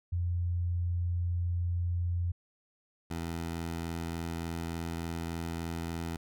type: tone pair in turn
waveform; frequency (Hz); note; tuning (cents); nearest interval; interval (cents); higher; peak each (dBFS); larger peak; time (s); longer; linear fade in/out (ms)
sine / 15% pulse; 87.31 / 83.42; F2 / E2; 0 / +21; minor second; 79; first; -28; neither; 0.12-2.32 / 3.1-6.17; second; 10
effects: none